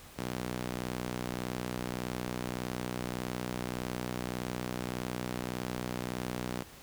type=tone with high-pass filter; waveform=sawtooth; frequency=61.7 Hz; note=B1; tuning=1 cent flat; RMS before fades=-37 dBFS; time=0.18-6.63 s; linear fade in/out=10 ms; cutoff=180 Hz; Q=0.91; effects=pink hiss -52 dBFS RMS until 6.82 s